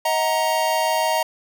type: chord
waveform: square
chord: D# minor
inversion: none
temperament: equal with one note detuned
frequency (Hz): 633.9 / 740 / 932.3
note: D#5 / F#5 / A#5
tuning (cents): +32 / 0 / 0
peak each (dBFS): -23 / -27 / -22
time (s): 0.05-1.23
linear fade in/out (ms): 5
effects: none